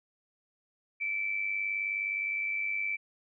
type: tone with amplitude modulation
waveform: sine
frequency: 2321 Hz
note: D7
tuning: 21 cents flat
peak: -27 dBFS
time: 1-2.97 s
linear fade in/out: 20 ms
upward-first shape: sine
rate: 99.3 Hz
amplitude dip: 55%
effects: none